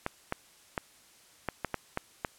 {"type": "clicks", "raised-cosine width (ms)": 0.5, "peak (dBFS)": -15, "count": 8, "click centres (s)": [0.064, 0.324, 0.778, 1.487, 1.647, 1.743, 1.974, 2.248], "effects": ["white hiss -59 dBFS RMS until 2.38 s", "low-pass 11000 Hz 12 dB/octave"]}